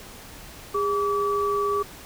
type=tone pair together; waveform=sine; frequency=407.5 / 1150 Hz; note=G#4 / D6; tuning=-33 / -37 cents; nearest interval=octave + tritone; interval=1796 cents; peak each=-24 dBFS; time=0.74-1.83 s; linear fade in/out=10 ms; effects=pink hiss -43 dBFS RMS until 2.05 s